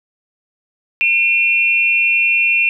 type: tone pair together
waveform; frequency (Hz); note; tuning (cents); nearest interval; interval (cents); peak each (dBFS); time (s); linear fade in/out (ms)
sine; 2411 / 2700; D7 / E7; +45 / +41; major second; 196; -14; 1.01-2.69; 0
effects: none